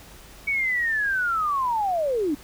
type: linear sweep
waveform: sine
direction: down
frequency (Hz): 2269 to 270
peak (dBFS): -21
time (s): 0.47-2.35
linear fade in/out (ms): 10
effects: added 50 Hz sine -51 dBFS peak until 2.43 s + pink hiss -47 dBFS RMS until 2.43 s